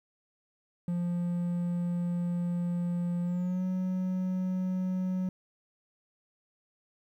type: tone with pitch glide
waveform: triangle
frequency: 174.61 to 184.99 Hz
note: F3 to F#3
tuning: 0 to 0 cents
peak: -26 dBFS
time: 0.88-5.29 s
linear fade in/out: 2 ms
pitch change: +100 cents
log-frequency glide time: 3.22-3.64 s
effects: 11-bit